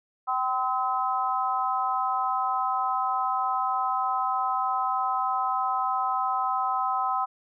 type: harmonic tone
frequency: 256.7 Hz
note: C4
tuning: 33 cents flat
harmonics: 3 / 4 / 5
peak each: -28 / -28 / -28 dBFS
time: 0.27-7.26 s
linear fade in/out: 20 ms
effects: none